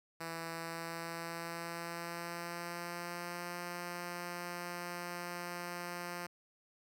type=tone with pitch glide; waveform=5% pulse; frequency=165.3 to 175.13 Hz; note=E3 to F3; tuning=+5 to +5 cents; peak=-29 dBFS; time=0.2-6.27 s; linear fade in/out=10 ms; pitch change=+100 cents; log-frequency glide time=0.52-3.53 s; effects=none